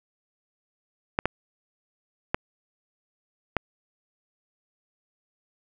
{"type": "clicks", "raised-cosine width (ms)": 0.5, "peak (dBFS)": -7, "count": 4, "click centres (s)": [1.189, 1.256, 2.345, 3.567], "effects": []}